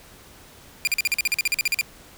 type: tone bursts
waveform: sawtooth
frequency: 2400 Hz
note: D7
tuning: 37 cents sharp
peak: -15 dBFS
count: 15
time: 0.85-1.811 s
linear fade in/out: 0 ms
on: 23 ms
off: 44 ms
effects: pink hiss -48 dBFS RMS until 2.17 s